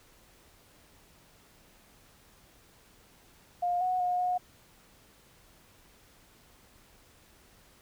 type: tone with pitch steps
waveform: sine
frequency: 708 / 735 / 719 / 724 Hz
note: F5 / F#5 / F#5 / F#5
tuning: +23 / -12 / -50 / -38 cents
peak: -26 dBFS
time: 3.62-4.38 s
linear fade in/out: 10 ms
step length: 190 ms
effects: pink hiss -60 dBFS RMS until 7.81 s